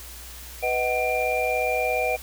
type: tone cluster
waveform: sine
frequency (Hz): 497 / 631 / 748 / 2383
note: B4 / D#5 / F#5 / D7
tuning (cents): +11 / +24 / +19 / +25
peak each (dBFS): -27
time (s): 0.62-2.17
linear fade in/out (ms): 20
effects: added 60 Hz sine -42 dBFS peak until 2.22 s + white hiss -42 dBFS RMS until 2.22 s